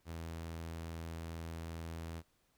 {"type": "tone", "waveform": "sawtooth", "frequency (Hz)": 82.41, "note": "E2", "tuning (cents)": 0, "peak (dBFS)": -38, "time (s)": [0.05, 2.23], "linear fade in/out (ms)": 50, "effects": ["pink hiss -75 dBFS RMS until 2.57 s"]}